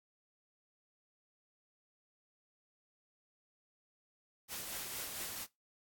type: noise with tremolo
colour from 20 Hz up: white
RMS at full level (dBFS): -41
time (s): 4.48-5.47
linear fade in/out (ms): 50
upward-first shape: triangle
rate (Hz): 4.4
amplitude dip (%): 35
effects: noise-tail reverb RT60 0.2 s tail -22 dB re dry + AAC 64 kbps